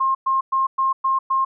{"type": "tone bursts", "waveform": "sine", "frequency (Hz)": 1066, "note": "C6", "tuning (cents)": 32, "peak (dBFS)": -16, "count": 6, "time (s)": [0, 1.45], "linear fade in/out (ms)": 10, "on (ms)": 150, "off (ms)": 110, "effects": []}